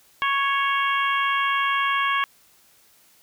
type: harmonic tone with a mistuned harmonic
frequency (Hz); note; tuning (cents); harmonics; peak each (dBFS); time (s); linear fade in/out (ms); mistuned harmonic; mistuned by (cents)
554.4; C#5; 0; 2 / 3 / 4 / 5 / 6; -22 / -26 / -28 / -30 / -32; 0.22-2.24; 0; 6; -41
effects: white hiss -57 dBFS RMS until 3.22 s